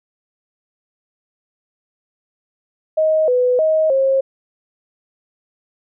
sine tone with pitch steps, 628 / 498.2 / 630 / 537 Hz, D#5 / B4 / D#5 / C5, +16 / +15 / +21 / +45 cents, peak -12 dBFS, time 2.97-4.21 s, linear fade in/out 10 ms, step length 310 ms, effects none

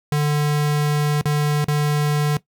square tone with dropouts, 148.2 Hz, D3, 16 cents sharp, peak -17 dBFS, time 0.12-2.37 s, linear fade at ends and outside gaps 2 ms, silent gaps 1.213-1.255 / 1.644-1.682 s, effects noise-tail reverb RT60 0.1 s tail -17 dB re dry

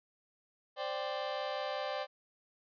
sawtooth chord, C suspended second, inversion none, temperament just, 523.3 / 588.7 / 784.9 Hz, C5 / D5 / G5, 0 / +4 / +2 cents, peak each -36 / -34 / -36 dBFS, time 0.76-2.07 s, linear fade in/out 50 ms, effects resampled to 11025 Hz

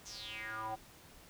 square tone with band-pass filter sweep, 110 Hz, A2, in tune, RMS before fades -43 dBFS, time 0.05-0.76 s, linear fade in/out 20 ms, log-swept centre 6600 to 720 Hz, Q 6.7, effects pink hiss -58 dBFS RMS until 1.29 s

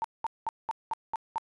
sine tone bursts, 902 Hz, A5, 43 cents sharp, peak -27 dBFS, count 7, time 0.02-1.381 s, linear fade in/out 0 ms, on 23 ms, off 200 ms, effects resampled to 22050 Hz

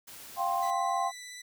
white noise, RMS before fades -47 dBFS, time 0.07-0.71 s, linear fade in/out 10 ms
sine chord, F suspended second, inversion none, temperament equal with one note detuned, 698.5 / 784 / 1054.4 Hz, F5 / G5 / C6, 0 / 0 / +13 cents, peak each -31 dBFS, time 0.36-1.12 s, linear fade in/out 50 ms
15% pulse tone with vibrato, 1984 Hz, B6, 7 cents sharp, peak -36 dBFS, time 0.62-1.42 s, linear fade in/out 10 ms, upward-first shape triangle, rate 16 Hz, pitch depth 15 cents each way
effects none

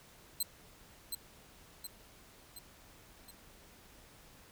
10% pulse tone with echo, 4100 Hz, C8, 36 cents flat, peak -24 dBFS, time 0.4-0.43 s, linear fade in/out 5 ms, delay 720 ms, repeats 4, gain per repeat -5 dB, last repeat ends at 3.31 s, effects pink hiss -59 dBFS RMS until 4.51 s

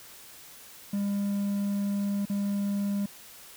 triangle tone with dropouts, 201.2 Hz, G3, 45 cents sharp, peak -24 dBFS, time 0.93-3.06 s, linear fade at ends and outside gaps 5 ms, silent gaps 2.254-2.297 s, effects white hiss -49 dBFS RMS until 3.56 s

